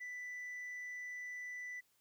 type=tone; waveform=sine; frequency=1983 Hz; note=B6; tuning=7 cents sharp; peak=-40 dBFS; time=0-1.81 s; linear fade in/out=20 ms; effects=tanh soft clip ceiling -42 dBFS + white hiss -75 dBFS RMS until 2 s